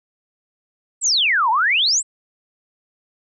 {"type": "exponential two-way sweep", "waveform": "sine", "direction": "down then up", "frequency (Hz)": [8310, 854, 8310], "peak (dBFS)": -14, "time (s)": [1.01, 2.03], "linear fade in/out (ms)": 50, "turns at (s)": 1.5, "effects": []}